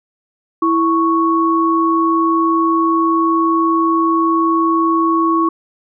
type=tone pair together; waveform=sine; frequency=329.6 / 1108.7 Hz; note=E4 / C#6; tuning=0 / 0 cents; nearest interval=octave + major sixth; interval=2100 cents; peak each=-14 dBFS; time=0.62-5.49 s; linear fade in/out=5 ms; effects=none